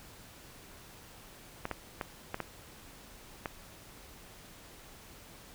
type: clicks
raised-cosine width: 0.5 ms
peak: -19 dBFS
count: 6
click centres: 1.654 / 1.713 / 2.012 / 2.344 / 2.403 / 3.458 s
effects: pink hiss -53 dBFS RMS until 5.54 s

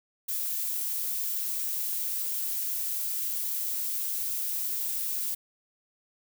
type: noise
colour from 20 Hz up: violet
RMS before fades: -31 dBFS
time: 0.28-5.35 s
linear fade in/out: 10 ms
effects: none

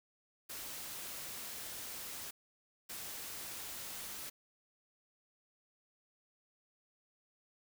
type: noise bursts at uneven times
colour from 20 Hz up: white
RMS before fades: -45 dBFS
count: 2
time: 0.49-2.31 / 2.89-4.3 s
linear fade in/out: 10 ms
effects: none

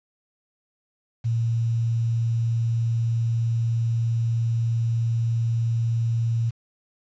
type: tone with quantisation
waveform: sine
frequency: 115.4 Hz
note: A#2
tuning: 17 cents flat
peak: -20 dBFS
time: 1.24-6.51 s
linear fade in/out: 20 ms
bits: 8
effects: resampled to 16000 Hz

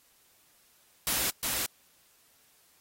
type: noise with echo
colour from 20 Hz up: white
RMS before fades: -29 dBFS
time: 1.07-1.3 s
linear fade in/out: 0 ms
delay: 360 ms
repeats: 1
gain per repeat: -2 dB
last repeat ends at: 1.66 s
effects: white hiss -64 dBFS RMS until 2.8 s + AAC 48 kbps

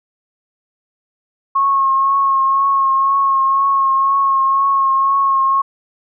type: tone with vibrato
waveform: sine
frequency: 1088 Hz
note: C#6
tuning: 33 cents flat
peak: -11 dBFS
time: 1.55-5.62 s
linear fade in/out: 10 ms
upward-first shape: triangle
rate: 2 Hz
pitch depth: 26 cents each way
effects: none

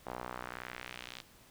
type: tone with band-pass filter sweep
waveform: sawtooth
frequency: 61.74 Hz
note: B1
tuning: in tune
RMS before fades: -45 dBFS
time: 0.06-1.22 s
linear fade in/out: 10 ms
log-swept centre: 790 to 3800 Hz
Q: 1.5
effects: pink hiss -60 dBFS RMS until 1.5 s

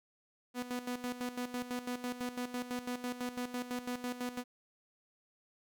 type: tone with tremolo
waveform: sawtooth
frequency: 246.9 Hz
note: B3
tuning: in tune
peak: -31 dBFS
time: 0.54-4.44 s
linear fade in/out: 50 ms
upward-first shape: square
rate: 6 Hz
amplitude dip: 70%
effects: none

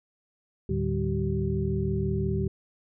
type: tone cluster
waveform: sine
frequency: 76.3 / 110.6 / 150 / 195.6 / 384 Hz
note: D#2 / A2 / D3 / G3 / G4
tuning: -33 / +9 / +37 / -4 / -36 cents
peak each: -31 dBFS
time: 0.69-2.48 s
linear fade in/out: 5 ms
effects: none

